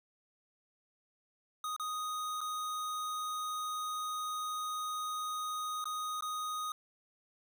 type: tone with dropouts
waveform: square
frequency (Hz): 1244.5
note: D#6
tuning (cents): 0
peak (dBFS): -36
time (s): 1.64-6.72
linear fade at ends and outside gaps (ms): 2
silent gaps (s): 1.764-1.797 / 2.407-2.413 / 5.842-5.855 / 6.208-6.223
effects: 11-bit